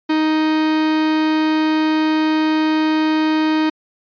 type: tone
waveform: 45% pulse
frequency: 312 Hz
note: D#4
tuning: 5 cents sharp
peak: -14 dBFS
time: 0.09-3.7 s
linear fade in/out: 10 ms
effects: resampled to 11025 Hz